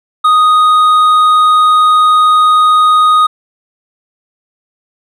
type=tone with hard clipping; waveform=triangle; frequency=1244.5 Hz; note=D#6; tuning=in tune; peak=-6 dBFS; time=0.24-3.27 s; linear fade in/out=10 ms; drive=8 dB; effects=none